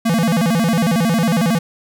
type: tone with vibrato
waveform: square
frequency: 195.1 Hz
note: G3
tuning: 8 cents flat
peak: -14 dBFS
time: 0.05-1.59 s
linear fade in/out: 10 ms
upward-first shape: square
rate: 11 Hz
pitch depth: 270 cents each way
effects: none